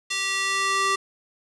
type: tone with high-pass filter sweep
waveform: square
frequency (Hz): 390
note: G4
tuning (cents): -9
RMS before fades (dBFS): -24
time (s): 0.1-0.96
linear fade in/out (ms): 10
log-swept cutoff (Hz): 2700 to 920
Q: 1.2
effects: resampled to 22050 Hz + 7-bit